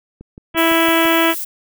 click train, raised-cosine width 3 ms, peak -23 dBFS, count 6, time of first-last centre 0.21-1.055 s, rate 5.92 Hz
harmonic tone, 329.6 Hz, E4, in tune, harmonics 1 / 2 / 3 / 4 / 5 / 6 / 7 / 8 / 9 / 10, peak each -16 / -19 / -21 / -22 / -23 / -24 / -24 / -25 / -26 / -26 dBFS, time 0.54-1.35 s, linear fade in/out 50 ms
violet noise, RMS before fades -25 dBFS, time 0.57-1.45 s, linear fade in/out 10 ms
effects none

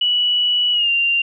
sine tone with pitch glide, 2944 to 2780 Hz, F#7 to F7, -9 to -9 cents, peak -14 dBFS, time 0.01-1.22 s, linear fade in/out 5 ms, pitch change -100 cents, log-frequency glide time 0.72-0.9 s, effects none

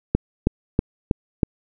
click train, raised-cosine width 3 ms, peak -3 dBFS, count 5, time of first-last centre 0.15-1.432 s, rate 3.12 Hz, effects none

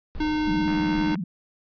brown noise, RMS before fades -36 dBFS, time 0.15-1.12 s, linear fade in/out 0 ms
square tone, 305.8 Hz, D#4, 30 cents flat, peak -23 dBFS, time 0.2-1.15 s, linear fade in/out 5 ms
sine tone with vibrato, 189.5 Hz, F#3, 42 cents sharp, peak -26 dBFS, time 0.47-1.24 s, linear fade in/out 5 ms, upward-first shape sine, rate 17 Hz, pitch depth 230 cents each way
click train, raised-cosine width 0.5 ms, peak -22 dBFS, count 41, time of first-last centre 0.68-1.155 s, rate 84.2 Hz
effects resampled to 11025 Hz

